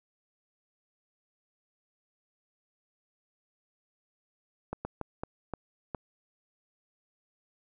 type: slowing click train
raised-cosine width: 1 ms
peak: -20 dBFS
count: 6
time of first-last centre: 4.73-5.948 s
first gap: 120 ms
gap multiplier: 1.36
effects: none